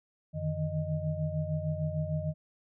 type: tone cluster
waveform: sine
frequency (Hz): 90.7 / 151.9 / 158.5 / 619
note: F#2 / D#3 / D#3 / D#5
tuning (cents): -34 / -41 / +32 / -9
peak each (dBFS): -37 / -33 / -34 / -38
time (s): 0.33-2.34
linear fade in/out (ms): 50
effects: none